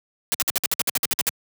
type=noise bursts; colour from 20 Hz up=white; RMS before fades=-21 dBFS; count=13; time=0.32-1.291 s; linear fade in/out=0 ms; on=23 ms; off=56 ms; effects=high-pass 100 Hz 12 dB/octave